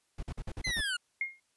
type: noise bursts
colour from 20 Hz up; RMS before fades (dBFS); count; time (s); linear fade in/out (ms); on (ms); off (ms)
brown; -37; 7; 0.18-0.811; 5; 49; 48
type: linear sweep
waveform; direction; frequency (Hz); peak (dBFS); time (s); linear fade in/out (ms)
25% pulse; down; 2093 to 1400; -27; 0.64-0.97; 10
type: tone with exponential decay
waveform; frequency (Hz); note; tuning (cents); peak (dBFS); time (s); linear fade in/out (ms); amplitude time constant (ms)
sine; 2136; C7; +35; -26; 1.21-1.4; 2; 41
effects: white hiss -74 dBFS RMS until 1.56 s + resampled to 24000 Hz